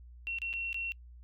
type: tone with dropouts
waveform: sine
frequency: 2725 Hz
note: F7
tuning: 43 cents flat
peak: -33 dBFS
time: 0.27-0.92 s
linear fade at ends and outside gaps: 0 ms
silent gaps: 0.386-0.418 / 0.53-0.537 / 0.729-0.744 s
effects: noise-tail reverb RT60 0.1 s tail -26 dB re dry + added 60 Hz sine -49 dBFS peak until 1.23 s

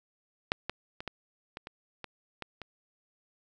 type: clicks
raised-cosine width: 0.3 ms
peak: -9 / -16 / -23 / -19 / -23 / -25 / -23 / -21 / -25 dBFS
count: 9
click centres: 0.519 / 0.696 / 1.005 / 1.077 / 1.571 / 1.671 / 2.043 / 2.423 / 2.617 s
effects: none

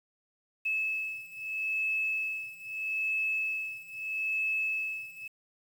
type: beating tone pair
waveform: sine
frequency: 2600 / 2600.78 Hz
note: E7 / E7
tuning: -24 / -24 cents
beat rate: 0.78 Hz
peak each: -34 / -32 dBFS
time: 0.65-5.28 s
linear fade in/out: 10 ms
effects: 9-bit

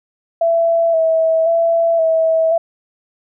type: tone with vibrato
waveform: sine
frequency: 658 Hz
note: E5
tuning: 3 cents flat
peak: -11 dBFS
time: 0.41-2.58 s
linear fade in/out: 5 ms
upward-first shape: square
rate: 0.95 Hz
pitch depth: 26 cents each way
effects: none

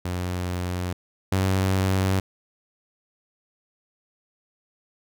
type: tone pair in turn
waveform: sawtooth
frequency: 89.8 / 95.14 Hz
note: F2 / F#2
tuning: +49 / +49 cents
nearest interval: minor second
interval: 100 cents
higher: second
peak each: -22 / -16 dBFS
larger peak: second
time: 0.05-0.93 / 1.32-2.2 s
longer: neither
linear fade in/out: 5 ms
effects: none

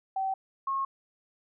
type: tone pair in turn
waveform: sine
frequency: 769 / 1084.9 Hz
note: G5 / C#6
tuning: -33 / -38 cents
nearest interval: tritone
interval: 595 cents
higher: second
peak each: -27 dBFS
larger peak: neither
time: 0.16-0.34 / 0.67-0.85 s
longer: neither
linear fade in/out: 5 ms
effects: none

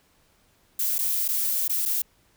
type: noise with dropouts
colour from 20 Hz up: violet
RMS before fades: -25 dBFS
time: 0.79-2.02 s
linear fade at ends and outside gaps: 5 ms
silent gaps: 0.983-0.988 / 1.281-1.286 / 1.68-1.694 / 1.854-1.858 s
effects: pink hiss -63 dBFS RMS until 2.36 s

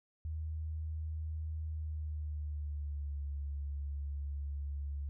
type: tone with pitch glide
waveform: sine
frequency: 78.4 to 71.07 Hz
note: D#2 to C#2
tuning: +14 to +44 cents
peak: -36 dBFS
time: 0.25-5.09 s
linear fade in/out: 0 ms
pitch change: -170 cents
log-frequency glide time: 1.67-3.23 s
effects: none

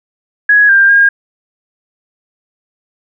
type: tone with pitch steps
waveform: sine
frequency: 1670 / 1592 / 1621 Hz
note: G#6 / G6 / G#6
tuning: +9 / +26 / -42 cents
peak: -4 dBFS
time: 0.49-1.09 s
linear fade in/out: 5 ms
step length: 200 ms
effects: none

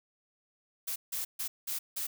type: noise bursts at uneven times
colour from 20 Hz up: blue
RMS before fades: -35 dBFS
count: 5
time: 0.87-0.96 / 1.12-1.25 / 1.39-1.48 / 1.67-1.79 / 1.96-2.07 s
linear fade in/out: 10 ms
effects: none

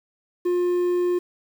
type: tone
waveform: triangle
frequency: 355.2 Hz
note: F4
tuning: 29 cents sharp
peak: -17 dBFS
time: 0.45-1.19 s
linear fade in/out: 10 ms
effects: 8-bit

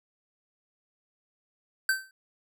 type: tone with exponential decay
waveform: square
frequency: 1548 Hz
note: G6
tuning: 22 cents flat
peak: -20 dBFS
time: 1.89-2.11 s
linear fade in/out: 2 ms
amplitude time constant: 46 ms
effects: none

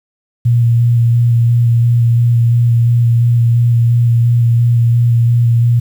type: tone with vibrato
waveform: sine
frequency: 118.1 Hz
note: A#2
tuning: 23 cents sharp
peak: -7 dBFS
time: 0.45-5.8 s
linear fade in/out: 10 ms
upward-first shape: square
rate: 2.9 Hz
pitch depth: 14 cents each way
effects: 7-bit

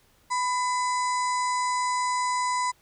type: harmonic tone with a mistuned harmonic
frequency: 995 Hz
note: B5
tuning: 13 cents sharp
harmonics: 1 / 2 / 4 / 5 / 6 / 7 / 8 / 9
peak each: -24 / -34 / -42 / -40 / -47 / -38 / -42 / -45 dBFS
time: 0.3-2.72 s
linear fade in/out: 20 ms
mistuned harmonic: 2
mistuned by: +29 cents
effects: pink hiss -62 dBFS RMS until 2.81 s

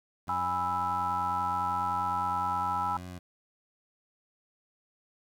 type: tone with vibrato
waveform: 20% pulse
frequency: 89.8 Hz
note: F2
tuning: 49 cents sharp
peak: -35 dBFS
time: 0.27-3.19 s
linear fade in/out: 10 ms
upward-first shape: sine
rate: 4.7 Hz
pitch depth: 15 cents each way
type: chord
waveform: sine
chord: E major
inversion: first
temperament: just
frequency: 824.1 / 988.9 / 1318.5 Hz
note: G#5 / B5 / E6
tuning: -14 / +2 / 0 cents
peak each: -32 dBFS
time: 0.29-2.97 s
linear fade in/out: 2 ms
effects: 10-bit

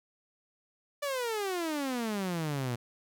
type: exponential sweep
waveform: sawtooth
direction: down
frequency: 589 to 116.9 Hz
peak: -27 dBFS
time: 1.02-2.76 s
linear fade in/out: 10 ms
effects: none

